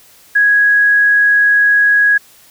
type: tone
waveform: sine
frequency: 1661.2 Hz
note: G#6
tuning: in tune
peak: -7 dBFS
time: 0.35-2.18 s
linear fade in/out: 10 ms
effects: white hiss -45 dBFS RMS until 2.5 s